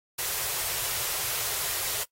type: band-stop noise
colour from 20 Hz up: white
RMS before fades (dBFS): -30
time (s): 0.18-2.04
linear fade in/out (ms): 10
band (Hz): 160 to 340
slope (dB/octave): 48
effects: noise-tail reverb RT60 0.1 s tail -20 dB re dry + AAC 48 kbps